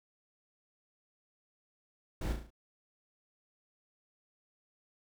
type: noise with echo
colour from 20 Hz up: brown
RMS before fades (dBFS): -35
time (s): 2.21-2.33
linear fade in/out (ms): 5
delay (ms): 35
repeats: 5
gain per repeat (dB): -5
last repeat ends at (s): 2.505
effects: none